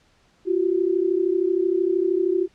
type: tone pair together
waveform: sine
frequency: 347 / 380 Hz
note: F4 / F#4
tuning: -11 / +46 cents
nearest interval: major second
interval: 157 cents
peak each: -21 dBFS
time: 0.45-2.48 s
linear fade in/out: 50 ms
effects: pink hiss -60 dBFS RMS until 2.54 s + low-pass 6000 Hz 12 dB/octave